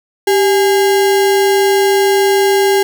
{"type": "tone with sample-and-hold", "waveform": "sine", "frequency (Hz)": 391.8, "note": "G4", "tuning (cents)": -1, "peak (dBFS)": -8, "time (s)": [0.27, 2.83], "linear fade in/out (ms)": 5, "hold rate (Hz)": 1225, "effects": []}